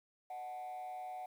sine tone with frequency modulation, 740 Hz, F#5, in tune, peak -39 dBFS, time 0.3-1.26 s, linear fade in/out 5 ms, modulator 130 Hz, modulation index 0.47, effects tanh soft clip ceiling -41 dBFS + 11-bit

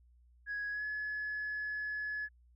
sine tone with pitch glide, 1665 to 1702.9 Hz, G#6 to G#6, +4 to +43 cents, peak -34 dBFS, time 0.46-2.29 s, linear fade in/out 50 ms, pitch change +39 cents, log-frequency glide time 0.71-0.84 s, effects tanh soft clip ceiling -32 dBFS + added 60 Hz sine -61 dBFS peak until 2.55 s

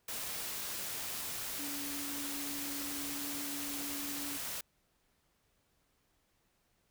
sine tone in noise, 285 Hz, C#4, 48 cents sharp, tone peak -43 dBFS, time 1.59-4.37 s, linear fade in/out 5 ms, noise white, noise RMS -40 dBFS, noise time 0.08-4.61 s, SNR -6 dB, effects pink hiss -75 dBFS RMS until 6.9 s

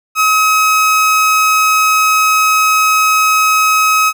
30% pulse tone, 1275 Hz, D#6, 42 cents sharp, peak -6 dBFS, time 0.15-4.13 s, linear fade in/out 50 ms, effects none

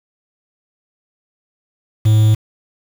triangle tone with quantisation, 108.4 Hz, A2, 25 cents flat, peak -6 dBFS, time 2.05-2.35 s, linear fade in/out 10 ms, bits 5, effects none

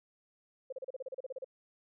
sine tone bursts, 523.3 Hz, C5, in tune, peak -37 dBFS, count 13, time 0.7-1.445 s, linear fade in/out 5 ms, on 25 ms, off 35 ms, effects none

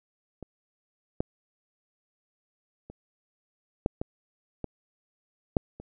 clicks, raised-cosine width 2 ms, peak -26 / -13 / -29 / -10 / -17 / -19 / -8 / -28 dBFS, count 8, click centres 0.427 / 1.205 / 2.9 / 3.861 / 4.015 / 4.643 / 5.568 / 5.8 s, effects none

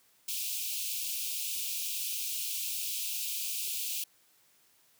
white high-pass noise, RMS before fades -35 dBFS, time 0.28-4.04 s, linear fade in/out 5 ms, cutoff 2400 Hz, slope 96 dB/octave, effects white hiss -66 dBFS RMS until 4.99 s + high-pass 80 Hz 12 dB/octave

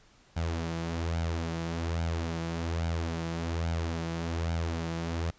sawtooth tone with flanger, 83.1 Hz, E2, 15 cents sharp, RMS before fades -32 dBFS, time 0.36-5.31 s, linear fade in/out 10 ms, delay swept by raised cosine 1.3 to 5.9 ms, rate 1.2 Hz, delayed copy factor +0.55, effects pink hiss -61 dBFS RMS until 5.38 s + resampled to 16000 Hz

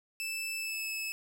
sawtooth tone with pitch glide, 2637 to 2602 Hz, E7 to E7, 0 to -23 cents, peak -31 dBFS, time 0.2-1.12 s, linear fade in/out 0 ms, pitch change -23 cents, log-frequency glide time 0.57-0.9 s, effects none

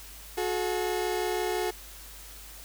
30% pulse tone pair together, 363.3 / 429.2 Hz, F#4 / A4, -32 / -43 cents, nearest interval minor third, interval 289 cents, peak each -27 / -28 dBFS, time 0.37-1.71 s, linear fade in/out 10 ms, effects added 50 Hz sine -48 dBFS peak until 2.64 s + white hiss -47 dBFS RMS until 2.64 s

